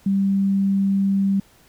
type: tone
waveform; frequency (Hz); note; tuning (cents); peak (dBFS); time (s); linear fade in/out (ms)
sine; 196; G3; 0; -16; 0.06-1.4; 5
effects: pink hiss -54 dBFS RMS until 1.68 s